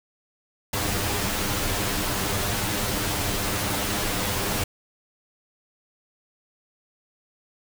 pink noise with comb filter, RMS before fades -26 dBFS, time 0.73-4.64 s, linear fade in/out 5 ms, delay 9.9 ms, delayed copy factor +0.65, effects none

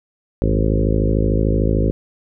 harmonic tone with a mistuned harmonic, 53.4 Hz, G#1, 49 cents sharp, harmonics 1 / 2 / 3 / 4 / 5 / 6 / 7 / 8 / 9 / 10, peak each -18 / -21 / -23 / -24 / -25 / -26 / -26 / -27 / -28 / -28 dBFS, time 0.42-1.91 s, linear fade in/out 0 ms, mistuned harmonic 2, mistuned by -65 cents, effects none

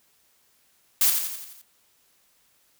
blue noise with echo, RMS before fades -19 dBFS, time 1.01-1.1 s, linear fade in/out 2 ms, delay 86 ms, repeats 6, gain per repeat -5 dB, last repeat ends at 1.616 s, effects white hiss -64 dBFS RMS until 2.79 s

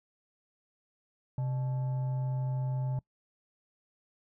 sine tone with frequency modulation, 130.81 Hz, C3, in tune, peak -28 dBFS, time 1.38-2.99 s, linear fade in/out 2 ms, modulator 737 Hz, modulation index 0.22, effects noise-tail reverb RT60 0.1 s tail -24 dB re dry + tanh soft clip ceiling -24 dBFS

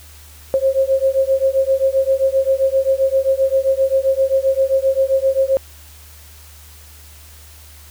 sine beating tone pair, 532 / 539.6 Hz, C5 / C#5, +29 / -47 cents, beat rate 7.6 Hz, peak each -16 dBFS, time 0.54-5.57 s, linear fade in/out 0 ms, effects added 75 Hz sine -41 dBFS peak until 7.9 s + white hiss -44 dBFS RMS until 7.9 s

